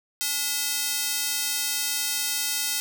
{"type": "tone with high-pass filter", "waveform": "square", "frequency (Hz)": 287.6, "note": "D4", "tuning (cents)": -36, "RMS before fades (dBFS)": -27, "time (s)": [0.21, 2.8], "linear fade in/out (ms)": 0, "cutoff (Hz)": 4200, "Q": 0.58, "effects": []}